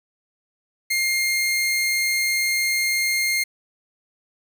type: tone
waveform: sawtooth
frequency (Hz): 2121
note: C7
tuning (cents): +23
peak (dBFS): -16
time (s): 0.9-3.44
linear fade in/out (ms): 10
effects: 9-bit